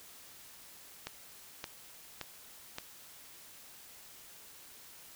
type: click train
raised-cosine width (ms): 0.2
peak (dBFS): -21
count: 4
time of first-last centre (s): 1.07-2.784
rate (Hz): 1.75
effects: white hiss -54 dBFS RMS until 5.15 s